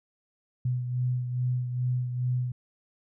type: beating tone pair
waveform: sine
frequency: 124.7 / 127.1 Hz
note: B2 / C3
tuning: +17 / -50 cents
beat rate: 2.4 Hz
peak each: -26 / -35 dBFS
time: 0.65-2.52 s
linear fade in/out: 5 ms
effects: none